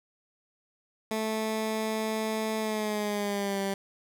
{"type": "tone with pitch glide", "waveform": "15% pulse", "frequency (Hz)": [219, 196.24], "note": ["A3", "G3"], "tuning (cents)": [-8, 2], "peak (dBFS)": -22, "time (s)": [1.11, 3.74], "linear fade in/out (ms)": 2, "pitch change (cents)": -190, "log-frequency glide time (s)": [2.59, 3.61], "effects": []}